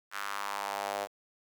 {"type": "tone with high-pass filter sweep", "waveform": "sawtooth", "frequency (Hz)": 100.6, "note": "G2", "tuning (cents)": 45, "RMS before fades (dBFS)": -36, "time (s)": [0.11, 1.08], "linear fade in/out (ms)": 50, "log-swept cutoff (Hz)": [1400, 600], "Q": 2.7, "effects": ["9-bit"]}